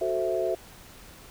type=chord; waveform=sine; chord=F# half-diminished seventh; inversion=none; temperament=equal; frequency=370 / 440 / 523.3 / 659.3 Hz; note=F#4 / A4 / C5 / E5; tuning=0 / 0 / 0 / 0 cents; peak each=-29 / -32 / -32 / -28 dBFS; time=0.01-0.55 s; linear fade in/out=5 ms; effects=pink hiss -49 dBFS RMS until 1.3 s